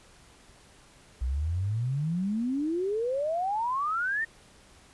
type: exponential sweep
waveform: sine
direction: up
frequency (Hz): 59.8 to 1864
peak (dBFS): -26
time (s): 1.21-4.25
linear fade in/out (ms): 10
effects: pink hiss -56 dBFS RMS until 4.93 s + resampled to 24000 Hz